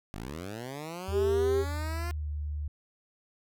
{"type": "linear sweep", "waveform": "10% pulse", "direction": "up", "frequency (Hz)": [45.84, 352.2], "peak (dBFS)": -29, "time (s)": [0.14, 2.11], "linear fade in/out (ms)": 0}
{"type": "tone with pitch glide", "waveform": "sine", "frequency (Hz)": [81.9, 74.24], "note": ["E2", "D2"], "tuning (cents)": [-11, 19], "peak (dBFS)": -31, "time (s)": [1.08, 2.68], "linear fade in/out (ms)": 5, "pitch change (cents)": -170, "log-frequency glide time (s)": [1.67, 2.29]}
{"type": "tone", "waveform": "sine", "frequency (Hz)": 396.8, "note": "G4", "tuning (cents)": 21, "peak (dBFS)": -24, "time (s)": [1.11, 1.65], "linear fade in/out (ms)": 50}
{"effects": []}